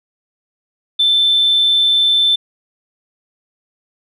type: tone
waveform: sine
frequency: 3538 Hz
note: A7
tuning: 9 cents sharp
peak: -9 dBFS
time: 0.99-2.36 s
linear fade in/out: 10 ms
effects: tanh soft clip ceiling -5 dBFS